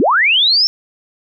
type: linear sweep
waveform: sine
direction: up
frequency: 204 to 5440 Hz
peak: -9 dBFS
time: 0-0.67 s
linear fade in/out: 0 ms
effects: none